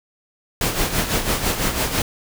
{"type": "noise with tremolo", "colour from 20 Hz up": "pink", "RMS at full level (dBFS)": -19, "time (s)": [0.61, 2.02], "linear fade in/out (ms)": 2, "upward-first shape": "sine", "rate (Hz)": 6, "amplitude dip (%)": 60, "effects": []}